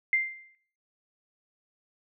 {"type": "tone with exponential decay", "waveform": "sine", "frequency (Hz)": 2093, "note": "C7", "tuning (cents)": 0, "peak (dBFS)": -19, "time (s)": [0.13, 0.55], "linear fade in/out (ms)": 1, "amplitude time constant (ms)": 90, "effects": ["noise-tail reverb RT60 0.6 s tail -21 dB re dry"]}